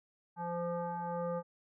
sine tone with frequency modulation, 171.7 Hz, F3, 29 cents flat, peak -34 dBFS, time 0.36-1.43 s, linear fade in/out 50 ms, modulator 345 Hz, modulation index 2.6, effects none

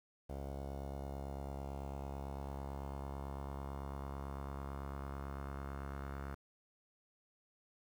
sawtooth tone with low-pass filter sweep, 69 Hz, C#2, 7 cents flat, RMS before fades -44 dBFS, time 0.29-6.35 s, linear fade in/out 10 ms, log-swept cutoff 660 to 1400 Hz, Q 2.8, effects 10-bit

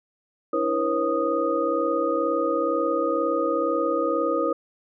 sine tone cluster, 290 / 326.9 / 480.9 / 543 / 1240 Hz, D4 / E4 / B4 / C#5 / D#6, -22 / -14 / -46 / -36 / -6 cents, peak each -33 / -27 / -26 / -26 / -27 dBFS, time 0.53-4.53 s, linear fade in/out 5 ms, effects none

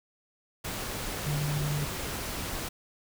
sine tone in noise, 146.83 Hz, D3, in tune, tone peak -28 dBFS, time 1.26-1.85 s, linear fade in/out 10 ms, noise pink, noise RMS -35 dBFS, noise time 0.64-2.69 s, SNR +4 dB, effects none

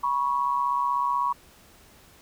sine tone pair together, 972.6 / 1108.7 Hz, B5 / C#6, -27 / 0 cents, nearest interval major second, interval 227 cents, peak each -25 dBFS, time 0.03-1.33 s, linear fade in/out 10 ms, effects pink hiss -54 dBFS RMS until 2.21 s

